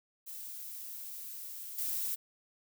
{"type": "noise with level steps", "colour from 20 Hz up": "violet", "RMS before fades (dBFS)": [-44, -35], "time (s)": [0.26, 2.16], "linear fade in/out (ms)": 20, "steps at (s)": 1.78, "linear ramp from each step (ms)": 5, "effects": []}